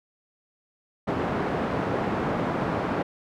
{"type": "band-pass noise", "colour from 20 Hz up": "pink", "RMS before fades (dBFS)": -27, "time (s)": [1.07, 3.03], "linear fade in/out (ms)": 10, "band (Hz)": [140, 1200], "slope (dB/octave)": 12, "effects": []}